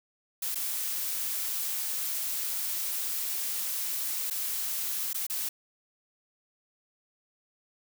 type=noise with dropouts; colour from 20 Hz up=blue; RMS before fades=-32 dBFS; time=0.42-5.49 s; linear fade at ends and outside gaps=5 ms; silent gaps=0.547-0.555 / 4.301-4.308 / 5.132-5.144 / 5.267-5.298 s; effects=none